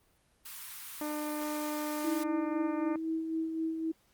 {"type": "high-pass noise", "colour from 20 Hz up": "white", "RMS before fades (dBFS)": -44, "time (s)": [0.45, 2.24], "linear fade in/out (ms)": 10, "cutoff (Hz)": 950, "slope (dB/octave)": 48}
{"type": "harmonic tone", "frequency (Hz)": 300, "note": "D4", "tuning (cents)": 37, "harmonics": [1, 2, 3, 4, 5, 6, 7, 8], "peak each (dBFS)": [-35, -40, -42, -44, -52, -53, -54, -54], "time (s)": [1.01, 2.96], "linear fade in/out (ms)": 2}
{"type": "tone with tremolo", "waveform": "sine", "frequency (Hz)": 322.8, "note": "E4", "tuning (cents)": -36, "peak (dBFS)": -29, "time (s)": [2.04, 3.92], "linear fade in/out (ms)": 10, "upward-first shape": "sine", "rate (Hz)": 3.9, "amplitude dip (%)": 45}
{"effects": ["pink hiss -69 dBFS RMS until 4.13 s", "Opus 32 kbps"]}